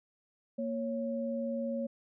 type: tone pair together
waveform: sine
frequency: 233.1 / 553.1 Hz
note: A#3 / C#5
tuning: 0 / -4 cents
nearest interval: octave + minor third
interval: 1496 cents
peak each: -34 / -35 dBFS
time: 0.58-1.87 s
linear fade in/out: 10 ms
effects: none